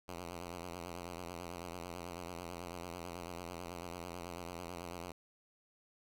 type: tone with vibrato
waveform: 5% pulse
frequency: 87.1 Hz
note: F2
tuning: 4 cents flat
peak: -32 dBFS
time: 0.08-5.12 s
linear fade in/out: 5 ms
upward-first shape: triangle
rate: 9.1 Hz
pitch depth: 98 cents each way
effects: none